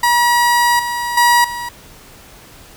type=tone with level steps; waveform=30% pulse; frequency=960 Hz; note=B5; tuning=49 cents flat; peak=-8 / -16 / -6 / -20 dBFS; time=0.03-1.69 s; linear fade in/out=5 ms; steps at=0.79 / 1.17 / 1.44 s; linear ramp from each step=5 ms; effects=pink hiss -41 dBFS RMS until 2.76 s